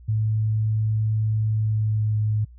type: tone with pitch glide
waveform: sine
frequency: 108.8 to 107.12 Hz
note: A2 to A2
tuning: -19 to -46 cents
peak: -19 dBFS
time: 0.08-2.45 s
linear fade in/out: 10 ms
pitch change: -27 cents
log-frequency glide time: 1.49-2.21 s
effects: added 60 Hz sine -43 dBFS peak until 2.58 s